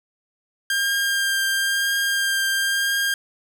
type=tone with vibrato; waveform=sawtooth; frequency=1600 Hz; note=G6; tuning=35 cents sharp; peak=-16 dBFS; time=0.7-3.14 s; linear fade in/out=2 ms; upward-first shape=triangle; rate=0.99 Hz; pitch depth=15 cents each way; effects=none